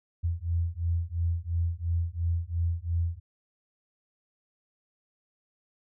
sine beating tone pair, 83.4 / 86.3 Hz, E2 / F2, +21 / -20 cents, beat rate 2.9 Hz, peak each -29 dBFS, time 0.23-3.2 s, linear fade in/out 20 ms, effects none

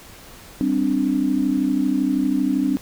sine chord, G suspended fourth, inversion none, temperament just, 196 / 261.3 / 294 Hz, G3 / C4 / D4, 0 / -2 / +2 cents, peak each -25 / -20 / -21 dBFS, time 0.61-2.77 s, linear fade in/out 0 ms, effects pink hiss -43 dBFS RMS until 2.81 s

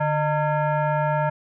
sine tone with frequency modulation, 148.6 Hz, D3, 21 cents sharp, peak -19 dBFS, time 0-1.3 s, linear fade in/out 10 ms, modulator 760 Hz, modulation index 1.4, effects none

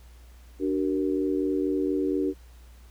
sine chord, D augmented, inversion none, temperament equal with one note detuned, 293.7 / 378 / 466.2 Hz, D4 / F#4 / A#4, 0 / +37 / 0 cents, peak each -26 / -27 / -32 dBFS, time 0.59-2.34 s, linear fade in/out 50 ms, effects added 60 Hz sine -47 dBFS peak until 2.9 s + pink hiss -59 dBFS RMS until 2.9 s

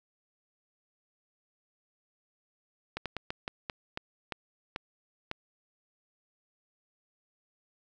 slowing click train, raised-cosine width 0.3 ms, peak -18 dBFS, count 10, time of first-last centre 2.97-5.314 s, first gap 87 ms, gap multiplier 1.26, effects none

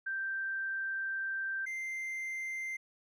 sine / triangle tone pair in turn, 1568 / 2087 Hz, G6 / C7, 0 / -5 cents, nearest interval perfect fourth, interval 495 cents, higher second, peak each -33 / -34 dBFS, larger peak first, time 0.06-1.66 / 1.66-2.77 s, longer first, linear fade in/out 10 ms, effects none

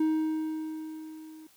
triangle tone with level ramp, 314.2 Hz, D#4, 17 cents sharp, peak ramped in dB -20 to -44 dBFS, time 0-1.47 s, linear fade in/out 5 ms, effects white hiss -61 dBFS RMS until 1.56 s

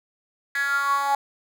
10% pulse tone with high-pass filter sweep, 280 Hz, C#4, 18 cents sharp, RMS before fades -23 dBFS, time 0.55-1.15 s, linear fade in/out 2 ms, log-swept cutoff 1800 to 830 Hz, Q 9, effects none

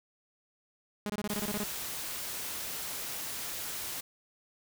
sawtooth tone bursts, 207.7 Hz, G#3, in tune, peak -28 dBFS, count 10, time 1.06-1.636 s, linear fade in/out 0 ms, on 36 ms, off 24 ms
white noise, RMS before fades -38 dBFS, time 1.29-4.01 s, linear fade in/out 10 ms
effects none

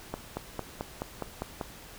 accelerating click train, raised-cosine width 1 ms, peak -18 dBFS, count 8, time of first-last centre 0.14-1.612 s, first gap 230 ms, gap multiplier 0.97, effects pink hiss -48 dBFS RMS until 1.98 s

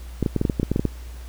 clicks, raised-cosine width 3 ms, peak -7 dBFS, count 12, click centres 0.227 / 0.262 / 0.363 / 0.414 / 0.452 / 0.498 / 0.598 / 0.631 / 0.716 / 0.761 / 0.795 / 0.853 s, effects added 60 Hz sine -34 dBFS peak until 1.28 s + pink hiss -48 dBFS RMS until 1.28 s

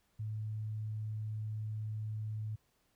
sine tone, 108 Hz, A2, 32 cents flat, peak -36 dBFS, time 0.19-2.56 s, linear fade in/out 10 ms, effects pink hiss -75 dBFS RMS until 2.95 s

